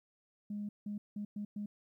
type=tone bursts at uneven times; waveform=sine; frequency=206.8 Hz; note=G#3; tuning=7 cents flat; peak=-36 dBFS; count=5; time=0.5-0.69 / 0.86-0.98 / 1.16-1.25 / 1.36-1.45 / 1.56-1.66 s; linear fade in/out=5 ms; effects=tanh soft clip ceiling -32 dBFS + 13-bit